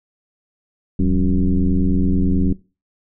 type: tone with frequency modulation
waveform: sine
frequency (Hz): 100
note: G2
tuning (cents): +35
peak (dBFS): -13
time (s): 0.99-2.53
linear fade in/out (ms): 5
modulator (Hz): 89.3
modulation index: 2.2
effects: noise-tail reverb RT60 0.3 s tail -20 dB re dry